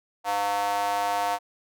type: tone with high-pass filter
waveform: square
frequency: 101.3 Hz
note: G#2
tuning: 43 cents flat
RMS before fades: -26 dBFS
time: 0.24-1.39 s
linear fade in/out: 50 ms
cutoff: 790 Hz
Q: 6.8
effects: none